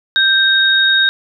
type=tone pair together; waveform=sine; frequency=1572 / 3739 Hz; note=G6 / A#7; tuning=+4 / +4 cents; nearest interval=octave + minor third; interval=1500 cents; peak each=-12 dBFS; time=0.16-1.09 s; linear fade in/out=0 ms; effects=none